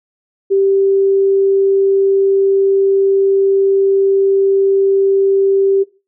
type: tone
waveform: sine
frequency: 391 Hz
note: G4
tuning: 4 cents flat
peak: -9 dBFS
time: 0.5-5.84 s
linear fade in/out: 20 ms
effects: noise-tail reverb RT60 0.3 s tail -19 dB re dry